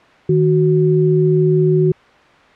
sine tone pair together, 155.94 / 370.3 Hz, D#3 / F#4, +4 / +1 cents, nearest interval octave + minor third, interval 1497 cents, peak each -13 dBFS, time 0.29-1.92 s, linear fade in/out 5 ms, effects white hiss -46 dBFS RMS until 2.55 s + low-pass 2000 Hz 12 dB/octave

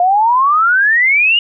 sine exponential sweep, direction up, 697 to 2905 Hz, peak -8 dBFS, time 0-1.39 s, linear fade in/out 2 ms, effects none

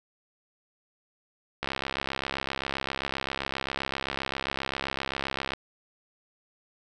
click train, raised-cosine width 0.3 ms, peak -13 dBFS, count 265, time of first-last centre 1.63-5.535 s, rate 67.6 Hz, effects none

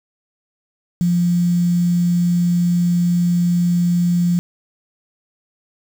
sine tone with quantisation, 174.61 Hz, F3, in tune, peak -13 dBFS, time 1.01-4.39 s, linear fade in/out 0 ms, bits 6, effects none

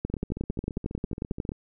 two click trains, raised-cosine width 3 ms, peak -23 / -15 dBFS, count 22 / 17, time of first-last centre 0.1-1.519 / 0.05-1.491 s, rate 14.8 / 11.1 Hz, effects none

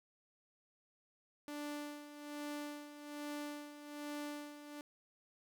sawtooth tone with tremolo, 293.7 Hz, D4, in tune, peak -37 dBFS, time 1.48-4.81 s, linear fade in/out 0 ms, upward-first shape sine, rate 1.2 Hz, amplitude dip 70%, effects 12-bit

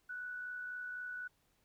sine tone with amplitude modulation, 1480 Hz, F#6, in tune, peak -39 dBFS, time 0.09-1.28 s, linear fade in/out 10 ms, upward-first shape sine, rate 63.9 Hz, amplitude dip 35%, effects pink hiss -75 dBFS RMS until 1.64 s

